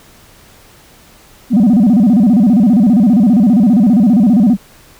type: tone with vibrato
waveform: sine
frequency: 220 Hz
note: A3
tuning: in tune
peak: -3 dBFS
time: 1.5-4.57 s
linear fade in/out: 50 ms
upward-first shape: square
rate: 15 Hz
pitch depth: 200 cents each way
effects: tanh soft clip ceiling -4 dBFS + pink hiss -43 dBFS RMS until 4.99 s